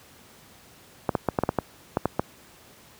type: clicks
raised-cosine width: 1 ms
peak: -7 dBFS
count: 10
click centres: 1.092 / 1.152 / 1.287 / 1.388 / 1.436 / 1.491 / 1.587 / 1.971 / 2.056 / 2.195 s
effects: pink hiss -52 dBFS RMS until 2.99 s + high-pass 80 Hz 12 dB/octave